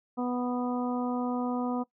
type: harmonic tone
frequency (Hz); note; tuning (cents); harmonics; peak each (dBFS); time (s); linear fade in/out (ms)
246.9; B3; 0; 1 / 2 / 3 / 4 / 5; -29 / -36 / -36 / -40 / -42; 0.17-1.84; 20
effects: noise-tail reverb RT60 0.1 s tail -19 dB re dry